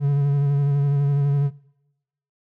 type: tone with vibrato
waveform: triangle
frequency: 141.8 Hz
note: C#3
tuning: 40 cents sharp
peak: -14 dBFS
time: 0-1.51 s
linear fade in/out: 50 ms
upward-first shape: sine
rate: 12 Hz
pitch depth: 29 cents each way
effects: noise-tail reverb RT60 0.9 s tail -22 dB re dry